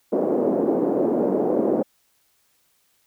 white band-pass noise, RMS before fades -21 dBFS, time 0.12-1.83 s, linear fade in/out 10 ms, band 230 to 530 Hz, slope 24 dB/octave, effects white hiss -65 dBFS RMS until 3.06 s

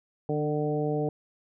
harmonic tone with a mistuned harmonic, 150 Hz, D3, 37 cents sharp, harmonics 1 / 2 / 3 / 4 / 5, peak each -30 / -32 / -29 / -35 / -36 dBFS, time 0.29-1.09 s, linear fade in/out 2 ms, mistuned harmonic 2, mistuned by -20 cents, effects none

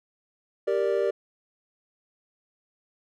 triangle chord, G minor, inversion none, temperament equal, 392 / 466.2 / 587.3 Hz, G4 / Bb4 / D5, 0 / 0 / 0 cents, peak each -24 / -25 / -25 dBFS, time 0.67-1.11 s, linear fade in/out 10 ms, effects none

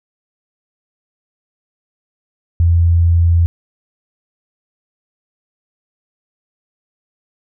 sine tone, 84.8 Hz, E2, 50 cents sharp, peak -8 dBFS, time 2.6-3.46 s, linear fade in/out 0 ms, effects none

